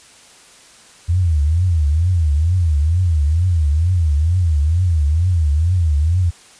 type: tone with vibrato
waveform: sine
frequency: 81.5 Hz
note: E2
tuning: 19 cents flat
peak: -12 dBFS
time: 1.08-6.31 s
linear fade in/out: 20 ms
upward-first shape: triangle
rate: 2.2 Hz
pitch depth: 250 cents each way
effects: white hiss -45 dBFS RMS until 6.59 s + resampled to 22050 Hz